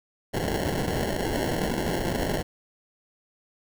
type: noise with sample-and-hold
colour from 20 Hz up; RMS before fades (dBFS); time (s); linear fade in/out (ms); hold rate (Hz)
white; -27; 0.33-2.43; 20; 1225
effects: none